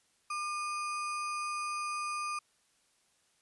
sine tone with sample-and-hold, 1199 Hz, D6, 36 cents sharp, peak -33 dBFS, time 0.3-2.39 s, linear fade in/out 5 ms, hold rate 3675 Hz, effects white hiss -71 dBFS RMS until 3.41 s + resampled to 24000 Hz

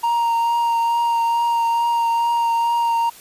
triangle tone with vibrato, 932.3 Hz, A#5, in tune, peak -14 dBFS, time 0.03-3.1 s, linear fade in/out 10 ms, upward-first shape triangle, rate 2.3 Hz, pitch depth 16 cents each way, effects white hiss -43 dBFS RMS until 3.2 s + resampled to 32000 Hz

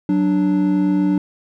triangle tone pair together, 185.9 / 294.6 Hz, F#3 / D4, +8 / +6 cents, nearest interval minor sixth, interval 798 cents, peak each -16 / -14 dBFS, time 0.09-1.18 s, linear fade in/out 2 ms, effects none

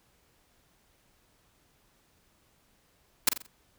white noise with echo, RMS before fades -20 dBFS, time 3.27-3.29 s, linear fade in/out 5 ms, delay 44 ms, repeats 4, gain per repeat -8 dB, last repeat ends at 3.466 s, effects pink hiss -67 dBFS RMS until 3.78 s

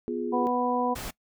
sine chord, F diminished, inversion second, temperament equal, 246.9 / 349.2 / 415.3 Hz, Cb4 / F4 / Ab4, 0 / 0 / 0 cents, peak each -32 / -32 / -32 dBFS, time 0.08-0.47 s, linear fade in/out 0 ms
harmonic tone, 246.9 Hz, B3, in tune, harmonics 1 / 2 / 3 / 4, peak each -29 / -29 / -29 / -29 dBFS, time 0.32-0.95 s, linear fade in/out 20 ms
pink noise, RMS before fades -36 dBFS, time 0.95-1.11 s, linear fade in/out 10 ms
effects noise-tail reverb RT60 0.1 s tail -21 dB re dry

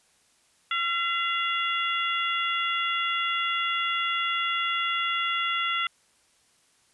harmonic tone with a mistuned harmonic, 680 Hz, F5, 46 cents flat, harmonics 2 / 3 / 4 / 5, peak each -28 / -30 / -31 / -32 dBFS, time 0.71-5.87 s, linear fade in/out 2 ms, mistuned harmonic 4, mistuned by +44 cents, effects white hiss -64 dBFS RMS until 6.93 s + resampled to 24000 Hz

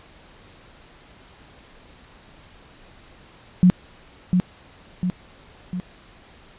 sine tone with echo, 181 Hz, F#3, 38 cents flat, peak -9 dBFS, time 3.63-3.7 s, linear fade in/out 0 ms, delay 700 ms, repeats 3, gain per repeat -5 dB, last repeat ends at 5.8 s, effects pink hiss -49 dBFS RMS until 6.58 s + resampled to 8000 Hz

